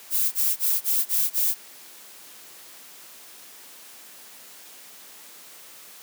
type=noise bursts; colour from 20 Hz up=violet; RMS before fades=-22 dBFS; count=6; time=0.1-1.55 s; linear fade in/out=50 ms; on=220 ms; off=26 ms; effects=white hiss -46 dBFS RMS until 6.02 s + high-pass 200 Hz 12 dB/octave